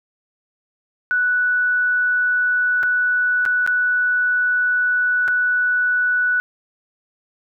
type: tone with dropouts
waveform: sine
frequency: 1480 Hz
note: F#6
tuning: in tune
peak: -15 dBFS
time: 1.11-6.4 s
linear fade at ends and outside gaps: 0 ms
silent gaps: 2.83-2.834 / 3.453-3.461 / 3.664-3.675 / 5.279-5.283 s
effects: none